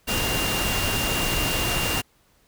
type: tone in noise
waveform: sine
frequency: 2791 Hz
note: F7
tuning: 2 cents flat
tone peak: -28 dBFS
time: 0.07-2.02 s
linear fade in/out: 20 ms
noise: pink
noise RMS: -25 dBFS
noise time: 0.07-2.02 s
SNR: -6 dB
effects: pink hiss -62 dBFS RMS until 2.47 s